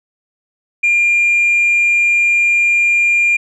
sine tone, 2400 Hz, D7, 37 cents sharp, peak -8 dBFS, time 0.83-3.37 s, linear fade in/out 10 ms, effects tanh soft clip ceiling -7 dBFS

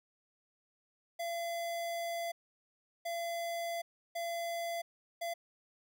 square tone bursts at uneven times, 680 Hz, F5, 46 cents flat, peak -36 dBFS, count 4, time 1.19-2.32 / 3.05-3.82 / 4.15-4.82 / 5.21-5.34 s, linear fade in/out 10 ms, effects none

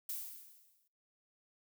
violet noise with exponential decay, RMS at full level -38 dBFS, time 0.09-0.88 s, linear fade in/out 5 ms, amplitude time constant 170 ms, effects noise-tail reverb RT60 0.5 s tail -25 dB re dry

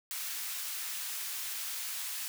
white high-pass noise, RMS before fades -38 dBFS, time 0.11-2.28 s, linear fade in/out 0 ms, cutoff 1300 Hz, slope 12 dB/octave, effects none

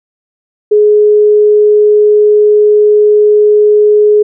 sine tone, 420 Hz, G#4, 19 cents sharp, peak -3 dBFS, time 0.71-4.23 s, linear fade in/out 10 ms, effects none

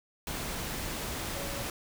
sine tone in noise, 561 Hz, C#5, 21 cents sharp, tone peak -41 dBFS, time 1.35-1.63 s, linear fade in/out 2 ms, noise pink, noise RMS -36 dBFS, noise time 0.27-1.7 s, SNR -8 dB, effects none

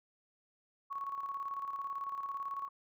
sine tone with tremolo, 1108.7 Hz, C#6, in tune, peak -35 dBFS, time 0.9-2.69 s, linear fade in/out 20 ms, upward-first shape square, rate 18 Hz, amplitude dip 50%, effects none

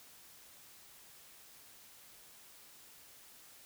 silence, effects white hiss -58 dBFS RMS until 3.65 s

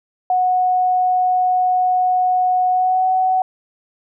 sine tone with pitch glide, 734 to 747.7 Hz, F#5 to F#5, -14 to +18 cents, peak -13 dBFS, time 0.3-3.42 s, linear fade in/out 2 ms, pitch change +32 cents, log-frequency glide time 2.7-3.06 s, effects none

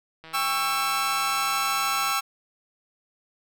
click train, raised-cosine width 0.3 ms, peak -28 dBFS, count 303, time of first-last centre 0.24-2.116 s, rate 161 Hz
sawtooth chord, C# diminished, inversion second, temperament just, 798.3 / 1108.7 / 1330.5 Hz, G5 / C#6 / E6, +31 / 0 / +16 cents, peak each -27 / -25 / -22 dBFS, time 0.33-2.21 s, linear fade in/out 20 ms
effects none

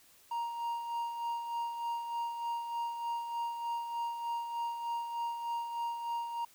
triangle tone with tremolo, 937 Hz, A#5, 9 cents sharp, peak -30 dBFS, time 0.31-6.45 s, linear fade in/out 5 ms, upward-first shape sine, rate 3.3 Hz, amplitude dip 50%, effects white hiss -62 dBFS RMS until 6.54 s

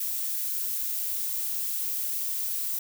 violet noise, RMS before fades -30 dBFS, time 0-2.79 s, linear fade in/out 5 ms, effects none

